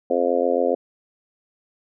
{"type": "harmonic tone", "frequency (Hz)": 87.31, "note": "F2", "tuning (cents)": 0, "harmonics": [3, 4, 5, 6, 7, 8], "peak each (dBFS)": [-27, -27, -24, -21, -26, -27], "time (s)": [0.1, 0.75], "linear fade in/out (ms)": 5, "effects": []}